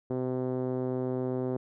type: tone with low-pass filter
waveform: 5% pulse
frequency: 127.9 Hz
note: C3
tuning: 39 cents flat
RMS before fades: -31 dBFS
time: 0.1-1.57 s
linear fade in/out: 5 ms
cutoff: 390 Hz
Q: 1.5
effects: none